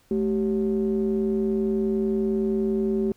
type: ring-modulated tone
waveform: triangle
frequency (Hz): 84.1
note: E2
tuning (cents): +35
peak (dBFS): -16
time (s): 0.11-3.12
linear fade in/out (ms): 0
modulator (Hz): 301
effects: pink hiss -61 dBFS RMS until 3.16 s